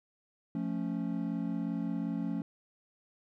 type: chord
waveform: triangle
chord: F augmented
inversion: none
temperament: equal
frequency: 174.61 / 220 / 277.2 Hz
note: F3 / A3 / C#4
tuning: 0 / 0 / 0 cents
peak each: -34 dBFS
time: 0.55-2.42 s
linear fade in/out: 2 ms
effects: none